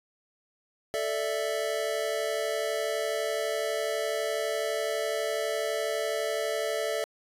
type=chord; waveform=square; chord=A suspended fourth; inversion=none; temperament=equal; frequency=440 / 587.3 / 659.3 Hz; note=A4 / D5 / E5; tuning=0 / 0 / 0 cents; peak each=-33 dBFS; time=0.94-7.04 s; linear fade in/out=0 ms; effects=resampled to 32000 Hz